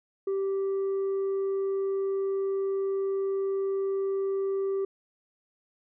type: tone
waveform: sine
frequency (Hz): 390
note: G4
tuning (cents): -9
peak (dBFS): -23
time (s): 0.27-4.85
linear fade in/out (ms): 5
effects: tanh soft clip ceiling -25 dBFS